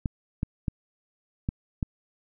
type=clicks; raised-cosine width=5 ms; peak=-14 dBFS; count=5; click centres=0.058 / 0.431 / 0.682 / 1.489 / 1.828 s; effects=none